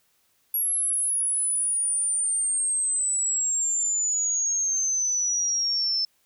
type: exponential sweep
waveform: sine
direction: down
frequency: 11380 to 5274 Hz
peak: -22 dBFS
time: 0.54-6.05 s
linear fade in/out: 2 ms
effects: white hiss -67 dBFS RMS until 6.25 s